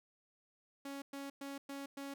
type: tone bursts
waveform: sawtooth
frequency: 277.8 Hz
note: C#4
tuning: 4 cents sharp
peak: -39 dBFS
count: 5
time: 0.85-2.14 s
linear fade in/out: 5 ms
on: 170 ms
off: 110 ms
effects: none